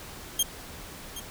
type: tone with echo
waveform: 15% pulse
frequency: 3212 Hz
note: G7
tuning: 41 cents sharp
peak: -14 dBFS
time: 0.39-0.43 s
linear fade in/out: 5 ms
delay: 770 ms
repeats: 1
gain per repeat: -14 dB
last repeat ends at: 1.2 s
effects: pink hiss -43 dBFS RMS until 1.3 s